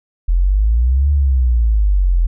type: exponential two-way sweep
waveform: sine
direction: up then down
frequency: 41.2 to 73.2 to 41.2 Hz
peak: -10 dBFS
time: 0.28-2.27 s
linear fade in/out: 10 ms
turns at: 1.11 s
effects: none